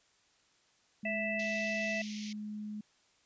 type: tone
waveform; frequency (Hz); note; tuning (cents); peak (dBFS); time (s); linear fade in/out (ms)
sine; 210.9; G#3; +27; -38; 1.03-2.81; 5
type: harmonic tone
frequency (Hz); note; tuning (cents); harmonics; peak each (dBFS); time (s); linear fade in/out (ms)
659.3; E5; 0; 1 / 3 / 4; -37 / -37 / -37; 1.05-2.02; 5
type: band-pass noise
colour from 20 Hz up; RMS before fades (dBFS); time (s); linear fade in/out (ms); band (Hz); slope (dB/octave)
white; -48; 1.39-2.33; 5; 2000 to 6500; 96
effects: white hiss -69 dBFS RMS until 3.25 s + resampled to 16000 Hz